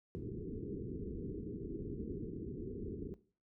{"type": "low-pass noise", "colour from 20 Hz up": "white", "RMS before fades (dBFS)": -43, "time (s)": [0.15, 3.14], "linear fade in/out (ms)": 0, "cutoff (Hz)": 440, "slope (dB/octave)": 96, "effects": ["noise-tail reverb RT60 0.4 s tail -17 dB re dry"]}